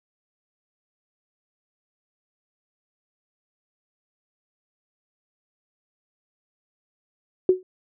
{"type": "tone with exponential decay", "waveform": "sine", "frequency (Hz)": 370, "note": "F#4", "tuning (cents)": 0, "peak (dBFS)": -9, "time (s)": [7.49, 7.63], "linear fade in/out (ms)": 2, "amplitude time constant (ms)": 29, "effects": []}